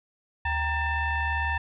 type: tone with frequency modulation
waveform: sine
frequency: 932.3 Hz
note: A#5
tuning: in tune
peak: -24 dBFS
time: 0.45-1.58 s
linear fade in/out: 5 ms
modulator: 859 Hz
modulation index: 1.6
effects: none